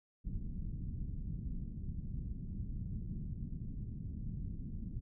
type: low-pass noise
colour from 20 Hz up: pink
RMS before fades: -41 dBFS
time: 0.24-5.01 s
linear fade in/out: 20 ms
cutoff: 210 Hz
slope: 24 dB/octave
effects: none